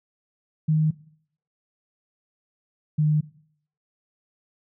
sine tone pair in turn, 155.56 / 152.09 Hz, D#3 / D#3, 0 / -39 cents, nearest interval unison, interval 39 cents, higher first, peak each -17 dBFS, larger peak neither, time 0.68-0.91 / 2.98-3.21 s, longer neither, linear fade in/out 10 ms, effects noise-tail reverb RT60 0.6 s tail -19 dB re dry

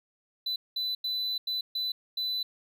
triangle tone bursts at uneven times, 3999 Hz, B7, 21 cents sharp, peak -27 dBFS, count 6, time 0.46-0.56 / 0.76-0.95 / 1.04-1.38 / 1.47-1.61 / 1.75-1.92 / 2.17-2.43 s, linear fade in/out 5 ms, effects none

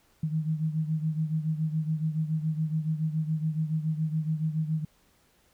sine beating tone pair, 155.6 / 162.7 Hz, D#3 / E3, 0 / -22 cents, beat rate 7.1 Hz, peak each -27 / -32 dBFS, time 0.23-4.85 s, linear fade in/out 5 ms, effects pink hiss -65 dBFS RMS until 5.53 s

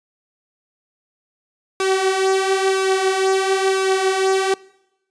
sawtooth tone with flanger, 382.8 Hz, G4, 41 cents flat, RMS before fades -18 dBFS, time 1.8-4.54 s, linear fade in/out 2 ms, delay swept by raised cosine 1.8 to 7.7 ms, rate 1 Hz, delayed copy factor +0.55, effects noise-tail reverb RT60 0.9 s tail -24 dB re dry + resampled to 22050 Hz

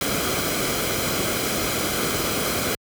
pink noise with comb filter, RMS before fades -24 dBFS, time 0.01-2.75 s, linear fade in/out 2 ms, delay 1.1 ms, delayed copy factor -0.55, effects high-pass 60 Hz 12 dB/octave

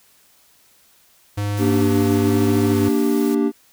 square tone with vibrato, 101.3 Hz, G#2, 43 cents flat, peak -21 dBFS, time 1.37-2.89 s, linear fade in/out 10 ms, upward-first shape square, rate 1.1 Hz, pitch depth 20 cents each way
white noise, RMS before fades -36 dBFS, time 1.57-3.35 s, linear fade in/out 5 ms
triangle chord, G minor, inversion first, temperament equal, 233.1 / 293.7 / 392 Hz, Bb3 / D4 / G4, 0 / 0 / 0 cents, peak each -18 / -17 / -19 dBFS, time 1.58-3.52 s, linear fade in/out 50 ms
effects white hiss -55 dBFS RMS until 3.72 s

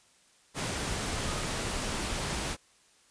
sine tone in noise, 1244.5 Hz, D#6, in tune, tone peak -43 dBFS, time 1.24-1.48 s, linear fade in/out 50 ms, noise pink, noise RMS -33 dBFS, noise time 0.54-2.57 s, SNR -13 dB, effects white hiss -63 dBFS RMS until 3.1 s + resampled to 22050 Hz

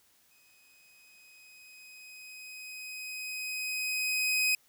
sawtooth tone with exponential growth, 2515 Hz, D#7, 18 cents sharp, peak -21 dBFS, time 0.31-4.55 s, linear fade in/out 2 ms, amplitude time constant 920 ms, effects white hiss -66 dBFS RMS until 4.68 s

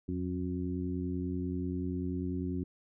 harmonic tone with a mistuned harmonic, 90.2 Hz, F#2, 44 cents flat, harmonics 1 / 2 / 3 / 4, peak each -37 / -37 / -36 / -41 dBFS, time 0.08-2.64 s, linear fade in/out 10 ms, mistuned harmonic 1, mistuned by -110 cents, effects none

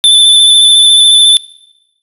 square tone with vibrato, 3520 Hz, A7, in tune, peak -3 dBFS, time 0.04-1.37 s, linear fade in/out 0 ms, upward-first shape square, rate 14 Hz, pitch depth 18 cents each way, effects noise-tail reverb RT60 0.9 s tail -22 dB re dry + resampled to 32000 Hz

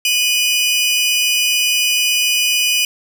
sawtooth tone pair together, 2473 / 2960 Hz, D#7 / F#7, -11 / 0 cents, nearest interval minor third, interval 311 cents, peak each -13 dBFS, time 0.05-2.85 s, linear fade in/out 2 ms, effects none

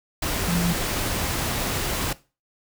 sine tone in noise, 172.8 Hz, F3, 18 cents flat, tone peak -21 dBFS, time 0.48-0.73 s, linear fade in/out 5 ms, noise pink, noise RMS -26 dBFS, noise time 0.22-2.13 s, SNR +2 dB, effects noise-tail reverb RT60 0.3 s tail -18 dB re dry

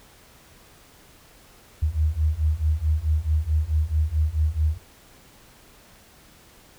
sine beating tone pair, 75 / 79.6 Hz, D2 / D#2, +37 / +40 cents, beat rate 4.6 Hz, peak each -23 / -22 dBFS, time 1.82-4.78 s, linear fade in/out 10 ms, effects pink hiss -52 dBFS RMS until 6.78 s

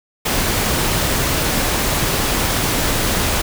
pink noise, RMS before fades -18 dBFS, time 0.25-3.42 s, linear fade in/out 10 ms, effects none

